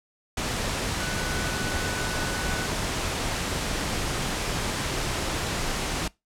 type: tone in noise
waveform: sine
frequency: 1488 Hz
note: F#6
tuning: 9 cents sharp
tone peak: -34 dBFS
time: 1-2.66 s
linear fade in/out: 5 ms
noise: pink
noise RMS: -28 dBFS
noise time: 0.37-6.08 s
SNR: -9 dB
effects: noise-tail reverb RT60 0.2 s tail -22 dB re dry + low-pass 9000 Hz 12 dB/octave